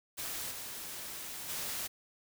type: noise with level steps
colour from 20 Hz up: white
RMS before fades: -39 / -43 / -38 dBFS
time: 0.17-1.88 s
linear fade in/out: 20 ms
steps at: 0.5 / 1.48 s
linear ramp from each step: 20 ms
effects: none